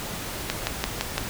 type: click train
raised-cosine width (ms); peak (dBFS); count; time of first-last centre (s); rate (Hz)
0.2; -6; 5; 0.5-1.18; 5.88
effects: pink hiss -33 dBFS RMS until 1.29 s